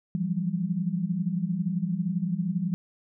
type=tone cluster; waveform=sine; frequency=167 / 179.4 / 197.2 Hz; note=E3 / F3 / G3; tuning=+23 / +47 / +11 cents; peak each=-29 / -30 / -30 dBFS; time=0.15-2.74 s; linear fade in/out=0 ms; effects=none